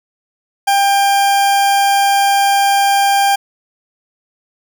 40% pulse tone, 796 Hz, G5, 26 cents sharp, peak -9 dBFS, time 0.67-3.36 s, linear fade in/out 10 ms, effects none

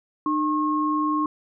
sine tone pair together, 303.3 / 1081 Hz, D#4 / C#6, -44 / -44 cents, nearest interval octave + minor seventh, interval 2200 cents, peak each -23 dBFS, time 0.26-1.26 s, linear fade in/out 2 ms, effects none

